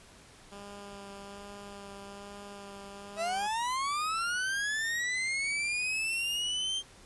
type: tone with vibrato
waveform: 10% pulse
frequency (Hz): 200.6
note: G3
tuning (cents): +40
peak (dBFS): -36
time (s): 0.51-3.48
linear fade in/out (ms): 20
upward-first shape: sine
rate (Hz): 1.2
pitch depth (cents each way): 14
type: linear sweep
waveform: 40% pulse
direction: up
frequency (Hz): 630 to 3183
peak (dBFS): -29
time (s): 3.16-6.83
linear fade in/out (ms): 50
effects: pink hiss -55 dBFS RMS until 7.05 s + resampled to 24000 Hz